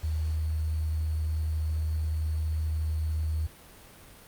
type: tone with sample-and-hold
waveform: sine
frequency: 78.3 Hz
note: D#2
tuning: 11 cents sharp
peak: -26 dBFS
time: 0.03-3.47 s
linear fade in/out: 10 ms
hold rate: 4410 Hz
effects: pink hiss -51 dBFS RMS until 4.27 s + Opus 48 kbps